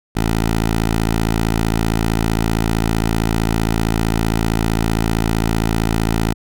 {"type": "tone", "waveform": "10% pulse", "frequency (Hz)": 55.4, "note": "A1", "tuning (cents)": 13, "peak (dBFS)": -7, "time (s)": [0.15, 6.34], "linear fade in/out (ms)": 20, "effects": []}